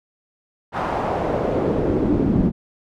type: noise with band-pass filter sweep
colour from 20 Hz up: brown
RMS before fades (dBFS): -20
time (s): 0.72-2.52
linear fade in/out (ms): 50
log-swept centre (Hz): 1000 to 220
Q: 1.7
effects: none